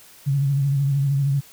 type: tone with vibrato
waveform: sine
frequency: 139.3 Hz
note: C#3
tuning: 9 cents sharp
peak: -17 dBFS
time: 0.26-1.41 s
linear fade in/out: 20 ms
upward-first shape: sine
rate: 13 Hz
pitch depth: 52 cents each way
effects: white hiss -48 dBFS RMS until 1.52 s